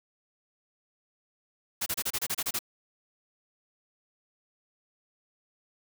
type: noise bursts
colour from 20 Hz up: white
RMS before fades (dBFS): -30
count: 10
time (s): 1.81-2.591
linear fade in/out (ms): 10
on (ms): 52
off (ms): 29
effects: none